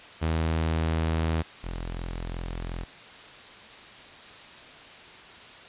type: tone pair in turn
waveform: sawtooth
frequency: 80.7 / 42.75 Hz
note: E2 / F1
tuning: -36 / -36 cents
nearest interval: major seventh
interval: 1100 cents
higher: first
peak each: -20 / -28 dBFS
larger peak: first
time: 0.21-1.43 / 1.63-2.85 s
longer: neither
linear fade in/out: 20 ms
effects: white hiss -46 dBFS RMS until 5.68 s + resampled to 8000 Hz